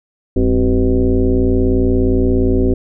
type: tone with frequency modulation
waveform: sine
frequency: 146.83 Hz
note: D3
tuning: in tune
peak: -10 dBFS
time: 0.36-2.74 s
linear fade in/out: 5 ms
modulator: 117 Hz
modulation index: 2.5
effects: none